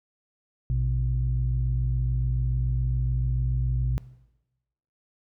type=tone pair together; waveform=sine; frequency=58.17 / 125.2 Hz; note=A#1 / B2; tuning=-3 / +24 cents; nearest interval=octave + minor second; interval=1327 cents; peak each=-24 dBFS; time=0.7-3.98 s; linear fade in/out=0 ms; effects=noise-tail reverb RT60 1.0 s tail -20 dB re dry + tanh soft clip ceiling -16 dBFS